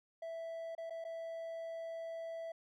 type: tone with dropouts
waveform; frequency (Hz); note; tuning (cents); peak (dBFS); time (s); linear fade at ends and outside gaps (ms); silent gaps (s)
triangle; 659.3; E5; 0; -39; 0.22-2.52; 5; 0.751-0.779 / 0.898-0.905 / 1.042-1.049
effects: none